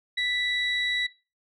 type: tone pair together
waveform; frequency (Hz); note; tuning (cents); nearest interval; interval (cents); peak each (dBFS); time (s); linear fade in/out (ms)
sine; 1975.5 / 3893; B6 / B7; 0 / -26; octave; 1174; -26 / -26; 0.17-1.07; 10
effects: noise-tail reverb RT60 0.3 s tail -19 dB re dry + tanh soft clip ceiling -18 dBFS